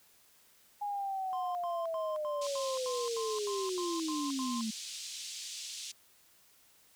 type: linear sweep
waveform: sine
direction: down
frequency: 828 to 213.8 Hz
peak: -33 dBFS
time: 0.81-4.71 s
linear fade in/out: 10 ms
type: tone bursts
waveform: triangle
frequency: 1046.5 Hz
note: C6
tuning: in tune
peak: -37 dBFS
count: 11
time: 1.33-4.61 s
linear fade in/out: 0 ms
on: 220 ms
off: 86 ms
type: band-pass noise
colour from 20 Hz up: pink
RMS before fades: -43 dBFS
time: 2.41-5.92 s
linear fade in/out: 10 ms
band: 3300 to 8100 Hz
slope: 24 dB/octave
effects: white hiss -64 dBFS RMS until 6.95 s